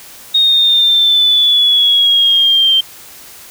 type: exponential sweep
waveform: sine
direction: down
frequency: 3729 to 3136 Hz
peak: -7 dBFS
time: 0.34-2.81 s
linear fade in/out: 10 ms
effects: white hiss -36 dBFS RMS until 3.5 s